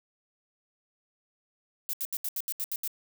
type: noise bursts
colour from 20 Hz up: violet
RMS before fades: -32 dBFS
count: 9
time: 1.89-2.877 s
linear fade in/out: 0 ms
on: 43 ms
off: 75 ms
effects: none